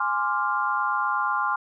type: chord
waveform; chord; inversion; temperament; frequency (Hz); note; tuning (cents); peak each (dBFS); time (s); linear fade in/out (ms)
sine; D half-diminished seventh; second; equal; 830.6 / 1046.5 / 1174.7 / 1396.9; Ab5 / C6 / D6 / F6; 0 / 0 / 0 / 0; -29 / -26 / -29 / -27; 0-1.56; 5
effects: none